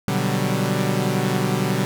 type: chord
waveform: sawtooth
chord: G major seventh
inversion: first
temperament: equal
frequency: 123.47 / 146.83 / 185 / 196 Hz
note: B2 / D3 / F#3 / G3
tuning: 0 / 0 / 0 / 0 cents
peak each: -21 dBFS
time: 0.08-1.85 s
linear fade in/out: 0 ms
effects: none